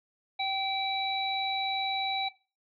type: tone cluster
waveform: sine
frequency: 774 / 2318 / 3919 Hz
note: G5 / D7 / B7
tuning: -22 / -23 / -14 cents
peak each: -31 / -34 / -33 dBFS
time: 0.39-2.29 s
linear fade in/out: 10 ms
effects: noise-tail reverb RT60 0.3 s tail -17 dB re dry